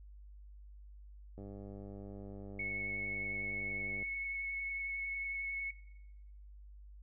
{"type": "click train", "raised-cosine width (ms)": 2, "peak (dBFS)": -36, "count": 265, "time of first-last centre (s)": [1.38, 4.025], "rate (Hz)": 99.8}
{"type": "tone with vibrato", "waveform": "sine", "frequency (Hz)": 2203, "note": "C#7", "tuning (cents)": -11, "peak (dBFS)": -36, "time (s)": [2.59, 5.71], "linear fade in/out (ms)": 5, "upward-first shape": "triangle", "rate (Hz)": 11, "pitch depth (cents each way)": 12}
{"effects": ["noise-tail reverb RT60 1.0 s tail -20 dB re dry", "added 50 Hz sine -51 dBFS peak until 7.02 s"]}